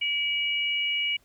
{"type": "tone pair together", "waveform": "sine", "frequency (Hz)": [2301, 2899], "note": ["D7", "F#7"], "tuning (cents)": [-36, -36], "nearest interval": "major third", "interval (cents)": 400, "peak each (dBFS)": -27, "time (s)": [0.01, 1.17], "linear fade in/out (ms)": 10, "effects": ["pink hiss -64 dBFS RMS until 1.24 s"]}